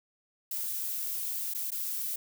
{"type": "noise with dropouts", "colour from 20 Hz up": "violet", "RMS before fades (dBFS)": -34, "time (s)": [0.51, 2.16], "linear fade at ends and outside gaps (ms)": 5, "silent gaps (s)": [[1.538, 1.547], [1.706, 1.717]], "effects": []}